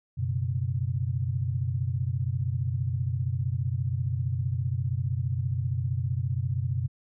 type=chord; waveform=sine; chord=F# suspended fourth; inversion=none; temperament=equal; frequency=92.5 / 123.47 / 138.59 Hz; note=F#2 / B2 / C#3; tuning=0 / 0 / 0 cents; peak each=-30 / -28 / -33 dBFS; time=0.17-6.88 s; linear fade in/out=20 ms; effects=none